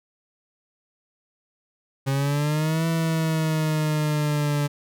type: exponential two-way sweep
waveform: 40% pulse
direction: up then down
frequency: 134.7 to 164.81 to 144.9 Hz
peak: -20 dBFS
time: 2.06-4.68 s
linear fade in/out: 20 ms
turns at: 2.87 s
effects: none